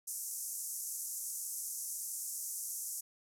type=band-pass noise; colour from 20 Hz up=white; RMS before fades=-41 dBFS; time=0.07-3.01 s; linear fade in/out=10 ms; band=5900 to 13000 Hz; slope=48 dB/octave; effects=none